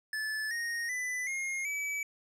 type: tone with pitch steps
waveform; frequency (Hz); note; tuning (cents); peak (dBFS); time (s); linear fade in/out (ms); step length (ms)
square; 1738 / 1862.7 / 1996.4 / 2140 / 2293; A6 / A#6 / B6 / C7 / D7; -22 / -2 / +18 / +38 / -42; -33; 0.13-2.03; 2; 380
effects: low-pass 11000 Hz 12 dB/octave